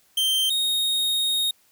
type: tone pair in turn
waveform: 45% pulse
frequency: 3136 / 3729 Hz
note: G7 / A#7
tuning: 0 / 0 cents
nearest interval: minor third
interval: 300 cents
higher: second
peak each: -19 / -21 dBFS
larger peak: first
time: 0.17-0.5 / 0.5-1.51 s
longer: second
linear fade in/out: 5 ms
effects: white hiss -61 dBFS RMS until 1.71 s